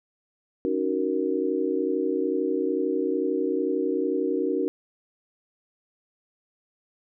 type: chord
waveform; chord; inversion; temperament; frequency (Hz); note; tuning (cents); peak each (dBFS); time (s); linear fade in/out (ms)
sine; D# minor seventh; third; just; 280 / 311.1 / 373.4 / 466.7; C#4 / D#4 / F#4 / A#4; +18 / 0 / +16 / +2; -29 / -29 / -27 / -28; 0.65-4.68; 0
effects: none